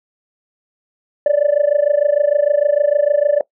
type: tone with amplitude modulation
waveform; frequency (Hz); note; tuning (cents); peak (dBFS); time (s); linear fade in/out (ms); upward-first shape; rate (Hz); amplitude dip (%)
sine; 583; D5; -13; -6; 1.26-3.41; 2; sine; 26.6; 90
effects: noise-tail reverb RT60 0.1 s tail -22 dB re dry + tanh soft clip ceiling -6 dBFS